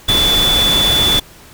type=tone in noise; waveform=sine; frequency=3468 Hz; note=A7; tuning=26 cents flat; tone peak=-11 dBFS; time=0.08-1.2 s; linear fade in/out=10 ms; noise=pink; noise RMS=-18 dBFS; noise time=0.08-1.2 s; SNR=+4 dB; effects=pink hiss -41 dBFS RMS until 1.53 s